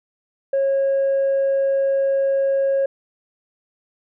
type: tone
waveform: sine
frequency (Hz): 546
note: C#5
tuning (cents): -26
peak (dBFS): -14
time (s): 0.53-2.86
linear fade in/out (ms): 5
effects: tanh soft clip ceiling -14 dBFS